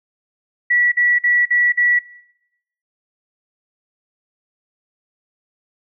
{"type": "tone bursts", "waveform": "sine", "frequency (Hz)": 1944, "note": "B6", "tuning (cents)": -28, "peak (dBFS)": -12, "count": 5, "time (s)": [0.7, 1.992], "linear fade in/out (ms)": 10, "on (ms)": 220, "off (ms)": 48, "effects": ["noise-tail reverb RT60 0.9 s tail -22 dB re dry"]}